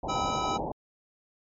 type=low-pass noise; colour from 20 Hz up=white; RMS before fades=-33 dBFS; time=0.03-0.72 s; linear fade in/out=5 ms; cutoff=940 Hz; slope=96 dB/octave
type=chord; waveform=square; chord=E minor; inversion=first; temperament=equal with one note detuned; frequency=784 / 987.8 / 1289.9 Hz; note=G5 / B5 / E6; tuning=0 / 0 / -38 cents; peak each=-34 / -35 / -32 dBFS; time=0.08-0.58 s; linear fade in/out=20 ms
effects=MP3 32 kbps